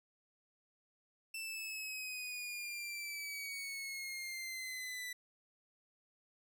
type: exponential sweep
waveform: sawtooth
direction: down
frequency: 2671 to 1975.5 Hz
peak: -38 dBFS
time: 1.34-5.13 s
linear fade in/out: 5 ms
effects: none